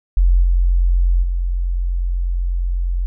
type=tone with level steps; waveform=sine; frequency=44.15 Hz; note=F1; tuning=20 cents sharp; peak=-9 / -11 / -16 dBFS; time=0.17-3.06 s; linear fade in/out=0 ms; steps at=0.42 / 1.22 s; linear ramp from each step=20 ms; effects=none